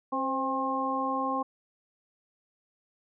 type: harmonic tone with a mistuned harmonic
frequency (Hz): 267.4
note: C4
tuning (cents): +38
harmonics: 1 / 2 / 3 / 4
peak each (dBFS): -33 / -35 / -33 / -30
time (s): 0.12-1.43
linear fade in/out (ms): 10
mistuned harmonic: 2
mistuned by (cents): -41
effects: none